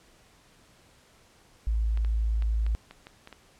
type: tone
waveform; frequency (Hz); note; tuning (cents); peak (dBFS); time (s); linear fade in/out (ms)
sine; 55; A1; 0; -23; 1.67-2.75; 0
type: clicks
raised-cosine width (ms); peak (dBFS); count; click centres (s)
0.3; -28; 8; 1.974 / 2.048 / 2.423 / 2.665 / 2.91 / 3.069 / 3.274 / 3.327
effects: pink hiss -59 dBFS RMS until 3.59 s + low-pass 10000 Hz 12 dB/octave